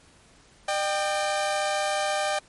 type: tone pair together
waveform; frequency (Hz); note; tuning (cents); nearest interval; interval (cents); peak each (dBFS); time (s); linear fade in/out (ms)
sawtooth; 604 / 787.4; D5 / G5; +48 / +8; perfect fourth; 460; -23; 0.68-2.39; 5
effects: pink hiss -56 dBFS RMS until 2.48 s + MP3 48 kbps